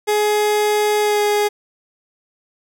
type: tone with pitch glide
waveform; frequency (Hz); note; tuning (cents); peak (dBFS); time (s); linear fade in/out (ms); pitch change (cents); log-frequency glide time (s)
30% pulse; 420 to 415.4; G#4 to G#4; +19 to 0; -12; 0.07-1.49; 20; -19; 1.01-1.21
effects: none